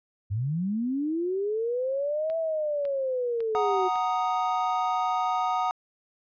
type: linear two-way sweep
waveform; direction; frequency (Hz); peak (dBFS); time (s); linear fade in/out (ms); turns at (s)
sine; up then down; 93 to 659.3 to 364.9; -25; 0.3-3.89; 20; 2.37
type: click train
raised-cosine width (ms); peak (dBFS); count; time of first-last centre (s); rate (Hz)
0.3; -29; 4; 2.3-3.957; 1.81
type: chord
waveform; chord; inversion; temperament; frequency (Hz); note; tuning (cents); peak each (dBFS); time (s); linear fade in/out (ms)
triangle; D# minor; first; equal; 740 / 932.3 / 1244.5; F#5 / A#5 / D#6; 0 / 0 / 0; -25 / -28 / -27; 3.55-5.71; 0
effects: resampled to 16000 Hz